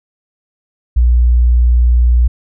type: tone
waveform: sine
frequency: 60 Hz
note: B1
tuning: 49 cents flat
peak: -6 dBFS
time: 0.96-2.28 s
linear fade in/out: 10 ms
effects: none